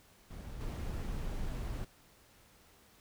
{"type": "noise with level steps", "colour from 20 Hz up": "brown", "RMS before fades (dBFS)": [-44, -38], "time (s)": [0.3, 1.85], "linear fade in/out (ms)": 10, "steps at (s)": 0.6, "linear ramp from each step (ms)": 10, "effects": ["pink hiss -63 dBFS RMS until 3 s"]}